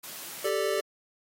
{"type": "high-pass noise", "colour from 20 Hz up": "white", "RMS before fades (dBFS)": -41, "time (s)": [0.03, 0.49], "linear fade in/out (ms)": 10, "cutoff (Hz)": 130, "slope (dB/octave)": 24}
{"type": "chord", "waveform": "square", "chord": "G suspended second", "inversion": "none", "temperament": "equal", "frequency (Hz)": [392, 440, 587.3], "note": ["G4", "A4", "D5"], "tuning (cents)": [0, 0, 0], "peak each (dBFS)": -31, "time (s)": [0.44, 0.81], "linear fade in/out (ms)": 10}
{"effects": ["AAC 48 kbps"]}